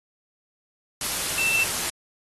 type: tone in noise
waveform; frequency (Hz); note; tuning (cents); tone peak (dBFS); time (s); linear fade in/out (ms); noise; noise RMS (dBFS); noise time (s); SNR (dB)
sine; 2670; E7; +22; -21; 1.38-1.64; 2; white; -27; 1.01-1.9; +3
effects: AAC 32 kbps